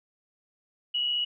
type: tone with amplitude modulation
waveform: sine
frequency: 2919 Hz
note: F#7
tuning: 24 cents flat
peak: -23 dBFS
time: 0.94-1.25 s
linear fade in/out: 10 ms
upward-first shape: sine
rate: 136 Hz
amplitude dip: 40%
effects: none